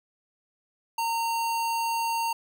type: tone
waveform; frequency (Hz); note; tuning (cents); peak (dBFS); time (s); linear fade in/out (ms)
square; 919; A#5; -25; -26; 0.98-2.33; 5
effects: none